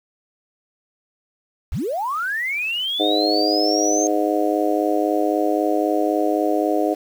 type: linear sweep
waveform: sine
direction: up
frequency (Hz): 35.94 to 6420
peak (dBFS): -21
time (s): 1.72-4.07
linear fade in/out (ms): 0
type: harmonic tone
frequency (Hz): 103.83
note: G#2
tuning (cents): 0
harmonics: 3 / 4 / 5 / 6 / 7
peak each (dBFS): -21 / -24 / -25 / -24 / -24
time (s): 2.99-6.95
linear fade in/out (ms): 20
effects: 7-bit